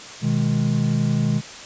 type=chord; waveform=triangle; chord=G# minor; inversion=first; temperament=just; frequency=124.59 / 155.74 / 207.7 Hz; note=B2 / D#3 / G#3; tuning=+16 / +2 / 0 cents; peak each=-20 dBFS; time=0.21-1.42 s; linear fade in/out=50 ms; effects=white hiss -37 dBFS RMS until 1.65 s + resampled to 16000 Hz